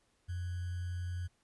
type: tone with sample-and-hold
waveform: sine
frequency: 88.9 Hz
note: F2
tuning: 31 cents sharp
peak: -35 dBFS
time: 0.28-1.28 s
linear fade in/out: 20 ms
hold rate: 1575 Hz
effects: pink hiss -74 dBFS RMS until 1.43 s + resampled to 24000 Hz